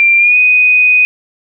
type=tone with pitch glide; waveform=sine; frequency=2373 to 2492 Hz; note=D7 to D#7; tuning=+17 to +2 cents; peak=-5 dBFS; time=0-1.05 s; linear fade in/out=0 ms; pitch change=+85 cents; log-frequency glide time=0.18-0.37 s; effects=none